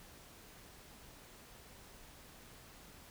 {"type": "silence", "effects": ["pink hiss -57 dBFS RMS until 3.1 s"]}